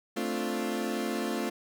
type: chord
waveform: 30% pulse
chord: D minor seventh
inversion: second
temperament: equal with one note detuned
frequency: 220.6 / 261.6 / 293.7 / 349.2 Hz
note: A3 / C4 / D4 / F4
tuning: +5 / 0 / 0 / 0 cents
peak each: -31 / -33 / -36 / -32 dBFS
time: 0.16-1.5 s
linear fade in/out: 10 ms
effects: none